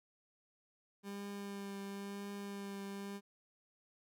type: tone with vibrato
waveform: 30% pulse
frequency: 199.7 Hz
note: G3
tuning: 32 cents sharp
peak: -40 dBFS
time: 1.03-3.21 s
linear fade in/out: 50 ms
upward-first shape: triangle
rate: 0.97 Hz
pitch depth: 17 cents each way
effects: none